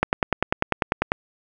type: click train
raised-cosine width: 0.5 ms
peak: -3 dBFS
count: 12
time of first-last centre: 0.03-1.119 s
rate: 10.1 Hz
effects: none